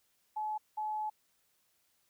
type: tone bursts at uneven times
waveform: sine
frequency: 856 Hz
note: A5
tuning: 48 cents flat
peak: -33 dBFS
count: 2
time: 0.36-0.58 / 0.77-1.1 s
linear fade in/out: 10 ms
effects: white hiss -74 dBFS RMS until 2.09 s